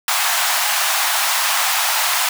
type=high-pass noise; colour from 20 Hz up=pink; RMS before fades=-18 dBFS; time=0.08-2.29 s; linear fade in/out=2 ms; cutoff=710 Hz; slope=48 dB/octave; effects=none